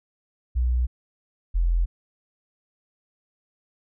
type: tone pair in turn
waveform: sine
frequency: 61.3 / 42.78 Hz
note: B1 / F1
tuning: -12 / -35 cents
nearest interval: tritone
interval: 623 cents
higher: first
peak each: -19 / -18 dBFS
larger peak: second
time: 0.55-0.87 / 1.54-1.86 s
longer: neither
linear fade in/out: 20 ms
effects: none